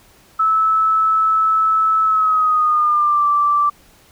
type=tone with pitch glide; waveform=sine; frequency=1305 to 1169.4 Hz; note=E6 to D6; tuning=-18 to -8 cents; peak=-12 dBFS; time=0.39-3.7 s; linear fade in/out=10 ms; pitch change=-190 cents; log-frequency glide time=2.03-3.27 s; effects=pink hiss -50 dBFS RMS until 4.11 s